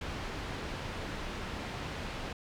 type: low-pass noise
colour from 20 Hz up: pink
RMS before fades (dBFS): -39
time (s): 0.01-2.33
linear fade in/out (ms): 5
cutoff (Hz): 3700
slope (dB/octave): 12
effects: none